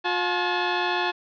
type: tone pair together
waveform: 15% pulse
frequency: 357.2 / 860 Hz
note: F4 / A5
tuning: +39 / -40 cents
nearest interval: octave + minor third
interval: 1521 cents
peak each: -19 dBFS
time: 0.04-1.12 s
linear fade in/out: 20 ms
effects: resampled to 11025 Hz + 9-bit